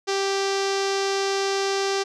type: tone with low-pass filter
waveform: sawtooth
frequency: 392 Hz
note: G4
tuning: in tune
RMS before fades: -24 dBFS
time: 0.07-2.04 s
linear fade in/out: 20 ms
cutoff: 5600 Hz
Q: 2.6
effects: none

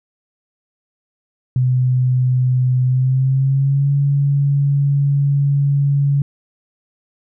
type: tone with pitch glide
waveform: sine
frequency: 127.1 to 141.03 Hz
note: C3 to C#3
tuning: -50 to +30 cents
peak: -12 dBFS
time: 1.56-6.22 s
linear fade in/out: 2 ms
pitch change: +180 cents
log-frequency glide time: 2.84-3.91 s
effects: none

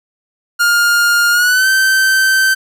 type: tone with pitch glide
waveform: 45% pulse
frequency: 1412 to 1548.7 Hz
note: F6 to G6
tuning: +19 to -21 cents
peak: -9 dBFS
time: 0.59-2.55 s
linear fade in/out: 20 ms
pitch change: +160 cents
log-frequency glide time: 1.31-1.68 s
effects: none

